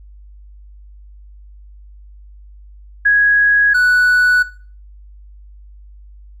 sine / triangle tone pair in turn, 1661 / 1479.8 Hz, G#6 / F#6, 0 / 0 cents, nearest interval major second, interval 200 cents, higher first, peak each -8 dBFS, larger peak neither, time 3.05-3.74 / 3.74-4.43 s, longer neither, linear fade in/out 10 ms, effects noise-tail reverb RT60 0.4 s tail -17 dB re dry + added 50 Hz sine -37 dBFS peak until 6.4 s

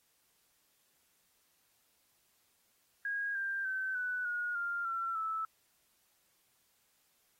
sine tone with pitch steps, 1638 / 1586.8 / 1537.2 / 1489.1 / 1442.5 / 1397.4 / 1353.7 / 1311.4 Hz, G#6 / G6 / G6 / F#6 / F#6 / F6 / E6 / E6, -24 / +21 / -34 / +11 / -44 / +1 / +46 / -9 cents, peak -33 dBFS, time 3.05-5.45 s, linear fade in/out 2 ms, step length 300 ms, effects white hiss -73 dBFS RMS until 7.39 s + AAC 48 kbps

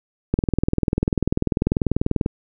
click train, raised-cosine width 3 ms, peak -5 dBFS, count 40, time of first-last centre 0.34-2.261 s, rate 20.3 Hz, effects none

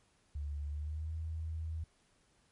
sine tone with pitch glide, 72.7 to 80.2 Hz, D2 to E2, -17 to -47 cents, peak -36 dBFS, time 0.35-1.84 s, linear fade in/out 5 ms, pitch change +170 cents, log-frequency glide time 0.67-1.14 s, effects pink hiss -71 dBFS RMS until 2.51 s + MP3 48 kbps

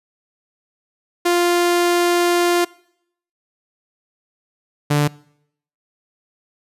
sawtooth tone pair in turn, 349.2 / 146.82 Hz, F4 / D3, 0 / 0 cents, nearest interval octave + minor third, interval 1500 cents, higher first, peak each -10 dBFS, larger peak neither, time 1.25-2.65 / 4.9-5.08 s, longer first, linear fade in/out 10 ms, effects noise-tail reverb RT60 0.7 s tail -23 dB re dry + resampled to 32000 Hz

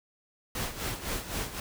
pink noise with tremolo, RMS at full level -32 dBFS, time 0.55-1.6 s, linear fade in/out 2 ms, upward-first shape sine, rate 3.9 Hz, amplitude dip 70%, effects none

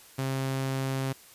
sawtooth tone, 133.7 Hz, C3, 38 cents sharp, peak -24 dBFS, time 0.18-1.13 s, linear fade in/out 10 ms, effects white hiss -53 dBFS RMS until 1.34 s + resampled to 32000 Hz

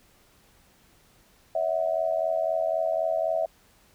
sine tone with amplitude modulation, 651 Hz, E5, 22 cents flat, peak -19 dBFS, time 1.55-3.46 s, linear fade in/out 5 ms, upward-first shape sine, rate 83.9 Hz, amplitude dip 90%, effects pink hiss -60 dBFS RMS until 3.94 s

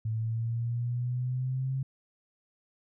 sine exponential sweep, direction up, 109.9 to 134.3 Hz, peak -28 dBFS, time 0.05-1.83 s, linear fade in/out 5 ms, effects none

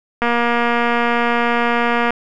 click train, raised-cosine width 0.5 ms, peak -3 dBFS, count 448, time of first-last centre 0.22-2.106 s, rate 237 Hz, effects none

